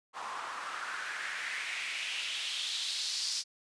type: noise with band-pass filter sweep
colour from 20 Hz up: white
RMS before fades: -37 dBFS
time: 0.13-3.44 s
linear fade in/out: 50 ms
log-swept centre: 960 to 5100 Hz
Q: 3
effects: resampled to 22050 Hz